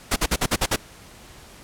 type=noise bursts; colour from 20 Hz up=pink; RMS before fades=-20 dBFS; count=7; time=0.11-0.762 s; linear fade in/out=10 ms; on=52 ms; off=48 ms; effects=pink hiss -46 dBFS RMS until 1.63 s + low-pass 12000 Hz 12 dB/octave